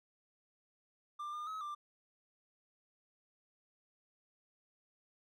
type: tone with pitch steps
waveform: triangle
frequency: 1189 / 1209 / 1280 / 1185 Hz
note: D6 / D6 / D#6 / D6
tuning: +21 / +50 / +49 / +15 cents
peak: -38 dBFS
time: 1.19-1.75 s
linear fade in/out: 10 ms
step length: 140 ms
effects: none